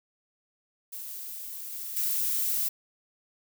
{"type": "noise with level steps", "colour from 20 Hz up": "violet", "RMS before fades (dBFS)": [-39, -37, -28], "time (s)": [0.92, 2.69], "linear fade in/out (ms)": 10, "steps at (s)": [1.72, 1.96], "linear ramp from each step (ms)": 10, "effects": []}